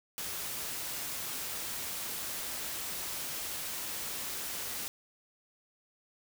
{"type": "noise", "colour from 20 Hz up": "white", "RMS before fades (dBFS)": -38, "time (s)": [0.18, 4.88], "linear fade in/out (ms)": 0, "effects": []}